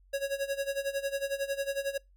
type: tone with tremolo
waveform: square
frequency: 553 Hz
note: C#5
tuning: 4 cents flat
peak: -28 dBFS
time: 0.13-1.98 s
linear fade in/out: 10 ms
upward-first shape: sine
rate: 11 Hz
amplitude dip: 85%
effects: noise-tail reverb RT60 0.2 s tail -25 dB re dry + added 46 Hz sine -58 dBFS peak until 2.16 s